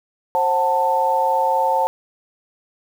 sine chord, F# diminished, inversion second, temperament just, 532.8 / 740 / 888 Hz, C5 / F#5 / A5, +31 / 0 / +16 cents, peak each -21 / -23 / -17 dBFS, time 0.35-1.87 s, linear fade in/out 0 ms, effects 7-bit

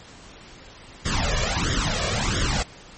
pink noise with flanger, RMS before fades -23 dBFS, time 1.05-2.63 s, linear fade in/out 10 ms, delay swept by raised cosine 0.58 to 1.78 ms, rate 1.5 Hz, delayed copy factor +0.8, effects pink hiss -45 dBFS RMS until 2.97 s + MP3 32 kbps

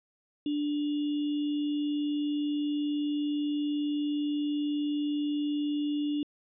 sine tone with sample-and-hold, 293.7 Hz, D4, in tune, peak -27 dBFS, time 0.46-6.23 s, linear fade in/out 2 ms, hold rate 3150 Hz, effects resampled to 11025 Hz

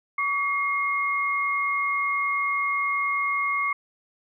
sine tone pair together, 1136.3 / 2145 Hz, C#6 / C7, +43 / +42 cents, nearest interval major seventh, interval 1099 cents, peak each -25 dBFS, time 0.18-3.73 s, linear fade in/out 5 ms, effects none

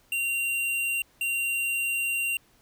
square tone pair in turn, 2765 / 2765 Hz, F7 / F7, -18 / -18 cents, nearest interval unison, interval 0 cents, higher neither, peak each -26 dBFS, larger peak neither, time 0.12-1.02 / 1.21-2.37 s, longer second, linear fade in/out 2 ms, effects pink hiss -62 dBFS RMS until 2.61 s

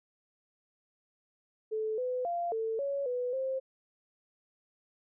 sine tone with pitch steps, 435.9 / 503 / 692 / 446.6 / 559 / 494.8 / 528 Hz, A4 / B4 / F5 / A4 / C#5 / B4 / C5, -16 / +32 / -16 / +26 / +14 / +3 / +16 cents, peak -30 dBFS, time 1.71-3.6 s, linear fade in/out 20 ms, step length 270 ms, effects none

